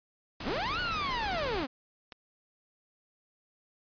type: noise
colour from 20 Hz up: pink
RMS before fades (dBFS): -38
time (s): 0.4-1.64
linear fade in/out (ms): 5
type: linear two-way sweep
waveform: sawtooth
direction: up then down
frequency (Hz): 145.5 to 1487 to 239.7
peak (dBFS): -27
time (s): 0.45-1.67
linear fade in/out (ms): 20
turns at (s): 0.8
type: clicks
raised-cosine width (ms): 0.2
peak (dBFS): -26 / -36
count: 2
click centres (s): 2.122 / 2.126
effects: resampled to 11025 Hz